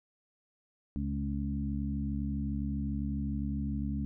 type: harmonic tone with a mistuned harmonic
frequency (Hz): 69.9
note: C#2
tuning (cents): +15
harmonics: 1 / 2 / 3 / 4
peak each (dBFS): -35 / -38 / -35 / -39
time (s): 0.96-4.05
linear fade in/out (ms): 0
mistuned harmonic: 3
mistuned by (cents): +20
effects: none